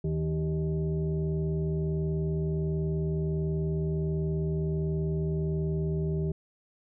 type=tone with frequency modulation; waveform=sine; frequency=157.7 Hz; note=D#3; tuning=24 cents sharp; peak=-26 dBFS; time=0.04-6.32 s; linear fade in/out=5 ms; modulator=234 Hz; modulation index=0.9; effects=none